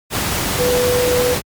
sine tone in noise, 493.9 Hz, B4, in tune, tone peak -14 dBFS, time 0.57-1.37 s, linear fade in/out 50 ms, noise pink, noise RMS -19 dBFS, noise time 0.1-1.42 s, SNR +2 dB, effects high-pass 60 Hz 12 dB/octave + MP3 96 kbps

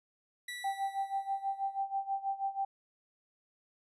30% pulse tone with exponential decay, 1956 Hz, B6, 17 cents flat, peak -35 dBFS, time 0.48-1.82 s, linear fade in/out 5 ms, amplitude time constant 290 ms
sine tone with tremolo, 784 Hz, G5, in tune, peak -29 dBFS, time 0.64-2.65 s, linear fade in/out 5 ms, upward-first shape sine, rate 6.2 Hz, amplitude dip 85%
effects resampled to 32000 Hz

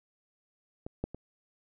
clicks, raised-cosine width 2 ms, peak -25 / -18 / -27 dBFS, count 3, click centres 0.865 / 1.04 / 1.146 s, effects none

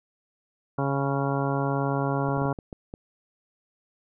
harmonic tone, 138.59 Hz, C#3, in tune, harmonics 1 / 2 / 3 / 4 / 5 / 6 / 7 / 8 / 10, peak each -27 / -30 / -32 / -33 / -34 / -35 / -35 / -36 / -37 dBFS, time 0.78-2.53 s, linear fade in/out 5 ms
clicks, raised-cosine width 2 ms, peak -23 dBFS, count 7, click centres 2.288 / 2.374 / 2.419 / 2.455 / 2.588 / 2.728 / 2.939 s
effects none

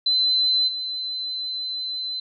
sine tone with level steps, 4047 Hz, B7, 42 cents sharp, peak -17 / -26 dBFS, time 0.06-2.2 s, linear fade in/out 5 ms, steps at 0.67 s, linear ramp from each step 20 ms, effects none

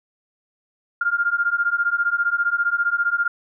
sine beating tone pair, 1396.9 / 1411.9 Hz, F6 / F6, 0 / +18 cents, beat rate 15 Hz, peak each -21 dBFS, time 1.01-3.28 s, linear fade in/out 5 ms, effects none

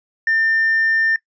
triangle tone with hard clipping, 1800 Hz, A6, 39 cents sharp, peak -14 dBFS, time 0.27-1.16 s, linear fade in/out 2 ms, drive 2 dB, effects noise-tail reverb RT60 0.1 s tail -21 dB re dry + resampled to 16000 Hz

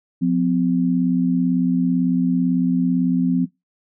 sine tone pair together, 177.92 / 255.9 Hz, F3 / C4, +32 / -38 cents, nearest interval tritone, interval 630 cents, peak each -18 dBFS, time 0.21-3.46 s, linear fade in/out 20 ms, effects noise-tail reverb RT60 0.2 s tail -21 dB re dry

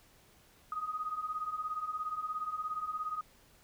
sine beating tone pair, 1237 / 1254 Hz, D#6 / D#6, -10 / +13 cents, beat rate 17 Hz, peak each -40 / -36 dBFS, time 0.72-3.21 s, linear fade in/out 2 ms, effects pink hiss -63 dBFS RMS until 3.63 s

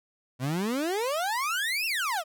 30% pulse exponential two-way sweep, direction up then down, 121 to 2780 to 596 Hz, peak -24 dBFS, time 0.39-2.24 s, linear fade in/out 50 ms, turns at 1.86 s, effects none

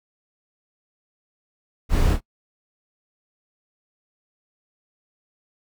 brown noise with echo, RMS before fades -18 dBFS, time 1.89-2.18 s, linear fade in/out 50 ms, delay 27 ms, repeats 1, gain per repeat -8 dB, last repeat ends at 2.207 s, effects noise-tail reverb RT60 0.1 s tail -23 dB re dry

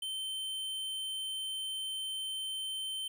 square tone, 3097 Hz, G7, 22 cents flat, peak -36 dBFS, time 0.02-3.08 s, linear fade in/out 5 ms, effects none

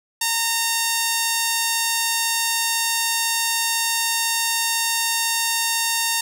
5% pulse tone, 918 Hz, A#5, 27 cents flat, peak -7 dBFS, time 0.21-6.21 s, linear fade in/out 5 ms, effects 8-bit

